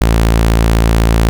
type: tone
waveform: sawtooth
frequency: 56 Hz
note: A1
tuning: 31 cents sharp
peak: -4 dBFS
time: 0.01-1.29 s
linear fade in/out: 0 ms
effects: none